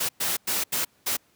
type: noise bursts at uneven times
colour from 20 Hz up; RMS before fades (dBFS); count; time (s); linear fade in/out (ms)
white; -26; 5; 0-0.09 / 0.2-0.37 / 0.47-0.64 / 0.72-0.85 / 1.06-1.17; 10
effects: pink hiss -63 dBFS RMS until 1.35 s + high-pass 100 Hz 12 dB/octave